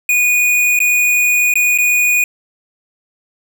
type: tone with dropouts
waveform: square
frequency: 2462 Hz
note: D#7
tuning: 19 cents flat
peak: -11 dBFS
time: 0.09-2.24 s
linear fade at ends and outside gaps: 2 ms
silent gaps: 0.791-0.802 / 1.539-1.555 / 1.777-1.785 s
effects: none